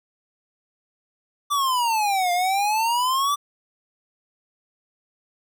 square exponential two-way sweep, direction down then up, 1177 to 698.5 to 1177 Hz, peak -20 dBFS, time 1.5-3.36 s, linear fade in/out 20 ms, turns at 2.32 s, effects none

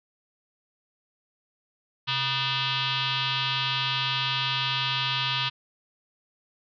sine tone with frequency modulation, 130.81 Hz, C3, in tune, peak -24 dBFS, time 2.07-5.5 s, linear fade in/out 20 ms, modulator 548 Hz, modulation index 7.1, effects none

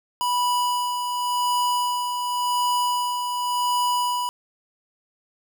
square tone with tremolo, 982 Hz, B5, 10 cents flat, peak -20 dBFS, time 0.21-4.29 s, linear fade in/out 0 ms, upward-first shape sine, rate 0.9 Hz, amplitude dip 45%, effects none

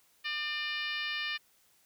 harmonic tone with a mistuned harmonic, 600 Hz, D5, 37 cents sharp, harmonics 2 / 3 / 4 / 5 / 6 / 7 / 8 / 9, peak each -45 / -37 / -38 / -39 / -43 / -45 / -46 / -52 dBFS, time 0.24-1.38 s, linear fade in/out 20 ms, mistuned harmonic 5, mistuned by -41 cents, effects white hiss -67 dBFS RMS until 1.85 s

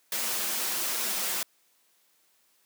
white noise with comb filter, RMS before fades -30 dBFS, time 0.12-1.43 s, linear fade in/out 2 ms, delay 7 ms, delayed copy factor -0.7, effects white hiss -67 dBFS RMS until 2.65 s + high-pass 200 Hz 12 dB/octave

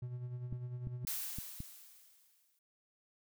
triangle tone with tremolo, 123.47 Hz, B2, in tune, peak -36 dBFS, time 0.02-1.05 s, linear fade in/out 5 ms, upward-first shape sine, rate 10 Hz, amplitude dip 50%
clicks, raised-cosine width 5 ms, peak -30 dBFS, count 5, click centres 0.526 / 0.871 / 1.048 / 1.386 / 1.604 s
blue noise with exponential decay, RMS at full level -37 dBFS, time 1.07-2.59 s, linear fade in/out 2 ms, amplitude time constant 330 ms
effects none

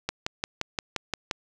click train, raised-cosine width 0.2 ms, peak -10 dBFS, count 8, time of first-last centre 0.09-1.312 s, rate 5.73 Hz, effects none

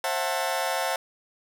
sawtooth chord, F# half-diminished seventh, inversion second, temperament just, 532.8 / 666 / 740 / 888 Hz, C5 / E5 / F#5 / A5, +31 / +18 / 0 / +16 cents, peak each -27 dBFS, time 0.04-0.96 s, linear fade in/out 2 ms, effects none

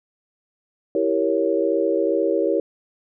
sine chord, E diminished seventh, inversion none, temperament equal, 329.6 / 392 / 466.2 / 554.4 Hz, E4 / G4 / Bb4 / Db5, 0 / 0 / 0 / 0 cents, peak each -23 dBFS, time 0.95-2.6 s, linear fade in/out 2 ms, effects none

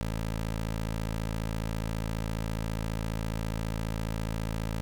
15% pulse tone, 54.7 Hz, A1, 9 cents flat, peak -24 dBFS, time 0.01-4.81 s, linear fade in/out 0 ms, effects none

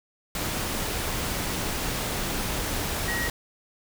sine tone in noise, 1899 Hz, A#6, 32 cents sharp, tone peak -28 dBFS, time 3.08-3.28 s, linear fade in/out 2 ms, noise pink, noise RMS -29 dBFS, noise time 0.35-3.3 s, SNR -2 dB, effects none

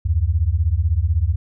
sine beating tone pair, 73.9 / 89.9 Hz, D2 / F#2, +11 / -49 cents, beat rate 16 Hz, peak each -18 dBFS, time 0.05-1.36 s, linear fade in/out 10 ms, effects none

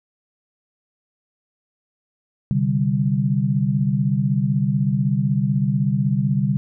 sine chord, C suspended second, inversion none, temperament equal, 130.81 / 146.83 / 196 Hz, C3 / D3 / G3, 0 / 0 / 0 cents, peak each -21 dBFS, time 2.51-6.57 s, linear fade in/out 0 ms, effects none

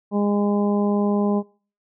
harmonic tone, 204.6 Hz, G#3, 26 cents flat, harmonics 1 / 2 / 3 / 4 / 5, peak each -19 / -25 / -29 / -31 / -33 dBFS, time 0.11-1.43 s, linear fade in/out 50 ms, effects noise-tail reverb RT60 0.4 s tail -23 dB re dry

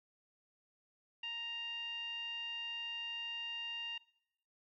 10% pulse tone with low-pass filter, 933 Hz, A#5, 1 cent sharp, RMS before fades -42 dBFS, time 1.23-3.98 s, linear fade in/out 5 ms, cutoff 2700 Hz, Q 9.5, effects noise-tail reverb RT60 0.8 s tail -22 dB re dry

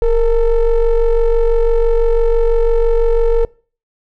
triangle ring-modulated tone, 220 Hz, A3, in tune, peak -4 dBFS, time 0.02-3.45 s, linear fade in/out 2 ms, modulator 243 Hz, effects noise-tail reverb RT60 0.4 s tail -23 dB re dry

